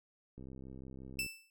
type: click train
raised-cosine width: 3 ms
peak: -37 dBFS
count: 59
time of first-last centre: 0.38-1.263 s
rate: 65.7 Hz
type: tone with exponential decay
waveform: sawtooth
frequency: 2650 Hz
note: E7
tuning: 9 cents sharp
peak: -28 dBFS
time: 1.19-1.5 s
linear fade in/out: 1 ms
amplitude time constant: 66 ms
effects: none

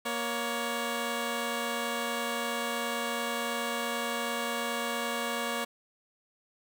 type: tone pair together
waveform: 10% pulse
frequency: 235.4 / 559.9 Hz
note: A#3 / C#5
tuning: +17 / +17 cents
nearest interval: octave + minor third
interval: 1500 cents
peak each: -25 dBFS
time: 0.05-5.65 s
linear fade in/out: 10 ms
effects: none

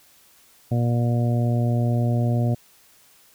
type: harmonic tone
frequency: 119.4 Hz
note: A#2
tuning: 42 cents sharp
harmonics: 1 / 2 / 3 / 4 / 5 / 6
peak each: -19 / -26 / -34 / -36 / -32 / -35 dBFS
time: 0.71-2.55 s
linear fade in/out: 10 ms
effects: white hiss -55 dBFS RMS until 3.34 s

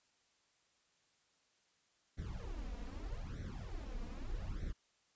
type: noise with flanger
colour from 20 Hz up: brown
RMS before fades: -43 dBFS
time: 2.17-4.73 s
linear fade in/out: 20 ms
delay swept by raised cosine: 0.51 to 4.21 ms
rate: 0.81 Hz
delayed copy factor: +1
effects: white hiss -75 dBFS RMS until 5.15 s + resampled to 16000 Hz

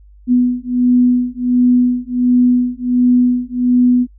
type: beating tone pair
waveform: sine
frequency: 246.7 / 248.1 Hz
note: B3 / B3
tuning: -2 / +8 cents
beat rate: 1.4 Hz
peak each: -13 dBFS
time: 0.27-4.07 s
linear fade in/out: 50 ms
effects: noise-tail reverb RT60 0.1 s tail -24 dB re dry + added 50 Hz sine -40 dBFS peak until 4.18 s

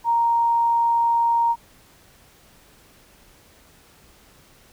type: tone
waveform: sine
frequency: 932.3 Hz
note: A#5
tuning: in tune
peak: -16 dBFS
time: 0.04-1.56 s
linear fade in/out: 50 ms
effects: pink hiss -53 dBFS RMS until 4.72 s

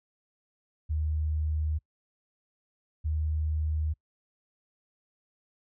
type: tone pair in turn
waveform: sine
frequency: 77.1 / 77.39 Hz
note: D#2 / D#2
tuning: -15 / -9 cents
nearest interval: unison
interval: 6 cents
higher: second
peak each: -26 dBFS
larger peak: neither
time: 0.89-1.79 / 3.04-3.94 s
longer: neither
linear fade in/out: 20 ms
effects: noise-tail reverb RT60 0.1 s tail -26 dB re dry

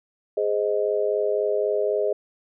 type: chord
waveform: sine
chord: Ab major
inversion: none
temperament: just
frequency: 415.3 / 519.1 / 623 Hz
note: Ab4 / C5 / Eb5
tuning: 0 / -14 / +2 cents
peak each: -23 / -27 / -25 dBFS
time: 0.37-2.13 s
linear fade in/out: 5 ms
effects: none

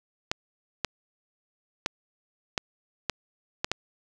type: clicks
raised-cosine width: 0.2 ms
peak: -8 dBFS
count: 7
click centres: 0.315 / 0.847 / 1.861 / 2.578 / 3.097 / 3.645 / 3.716 s
effects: none

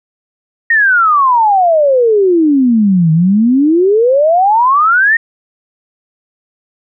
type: exponential two-way sweep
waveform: sine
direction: down then up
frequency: 1880 to 155.56 to 1880 Hz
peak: -6 dBFS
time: 0.7-5.17 s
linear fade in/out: 5 ms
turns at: 3.12 s
effects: none

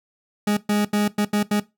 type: tone bursts at uneven times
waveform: 40% pulse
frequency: 207.7 Hz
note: G#3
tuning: in tune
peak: -17 dBFS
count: 6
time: 0.47-0.57 / 0.69-0.85 / 0.93-1.08 / 1.18-1.25 / 1.33-1.43 / 1.51-1.6 s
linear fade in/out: 5 ms
effects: noise-tail reverb RT60 0.2 s tail -18 dB re dry

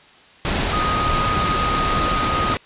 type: tone in noise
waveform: sine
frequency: 1245 Hz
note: D#6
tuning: 1 cent sharp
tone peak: -20 dBFS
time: 0.73-2.54 s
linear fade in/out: 0 ms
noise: pink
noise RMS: -21 dBFS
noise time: 0.45-2.57 s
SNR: -2 dB
effects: white hiss -48 dBFS RMS until 2.65 s + resampled to 8000 Hz

